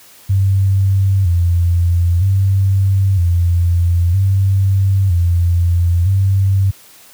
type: tone with vibrato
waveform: sine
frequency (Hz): 91.6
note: F#2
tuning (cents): -17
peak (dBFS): -9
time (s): 0.29-6.71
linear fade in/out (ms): 10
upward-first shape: square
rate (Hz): 0.52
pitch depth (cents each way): 99
effects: white hiss -43 dBFS RMS until 7.13 s + high-pass 60 Hz 12 dB/octave